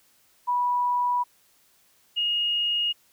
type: tone pair in turn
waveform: sine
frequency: 979 / 2863 Hz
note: B5 / F7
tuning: -15 / +42 cents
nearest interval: octave + perfect fifth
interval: 1857 cents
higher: second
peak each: -21 / -22 dBFS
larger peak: first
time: 0.47-1.24 / 2.16-2.93 s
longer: neither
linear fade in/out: 20 ms
effects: white hiss -62 dBFS RMS until 3.12 s